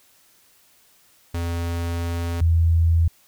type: tone pair in turn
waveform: square / sine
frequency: 85.1 / 82.92 Hz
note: F2 / E2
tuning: -44 / +11 cents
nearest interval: unison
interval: 45 cents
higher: first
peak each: -24 / -14 dBFS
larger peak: second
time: 1.34-2.41 / 2.41-3.08 s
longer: first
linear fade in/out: 5 ms
effects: white hiss -57 dBFS RMS until 3.27 s